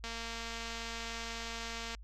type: click train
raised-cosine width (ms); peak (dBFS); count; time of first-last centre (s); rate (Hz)
0.2; -24; 440; 0.04-1.949; 230
effects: added 52 Hz sine -47 dBFS peak until 2.03 s + AAC 64 kbps